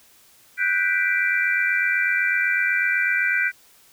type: chord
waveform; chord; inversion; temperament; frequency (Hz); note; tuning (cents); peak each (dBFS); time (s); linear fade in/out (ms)
sine; G major seventh; third; equal; 1480 / 1568 / 1975.5 / 2349; F#6 / G6 / B6 / D7; 0 / 0 / 0 / 0; -24; 0.57-3.52; 50
effects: white hiss -54 dBFS RMS until 3.92 s